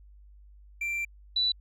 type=tone pair in turn; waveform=triangle / sine; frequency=2356 / 3962 Hz; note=D7 / B7; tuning=+5 / +5 cents; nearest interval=major sixth; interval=900 cents; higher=second; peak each=-27 / -23 dBFS; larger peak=second; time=0.81-1.05 / 1.36-1.52 s; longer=first; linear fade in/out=5 ms; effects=added 50 Hz sine -50 dBFS peak until 1.6 s